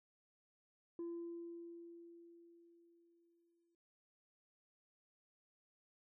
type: tone with exponential decay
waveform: sine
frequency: 340 Hz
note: F4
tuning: 46 cents flat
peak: -39 dBFS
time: 0.99-3.75 s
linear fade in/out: 2 ms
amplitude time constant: 600 ms
effects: tanh soft clip ceiling -40 dBFS